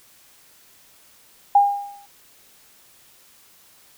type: tone with exponential decay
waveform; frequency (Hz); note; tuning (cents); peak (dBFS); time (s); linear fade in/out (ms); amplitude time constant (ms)
sine; 808; G#5; -48; -8; 1.55-2.06; 5; 110
effects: white hiss -53 dBFS RMS until 3.97 s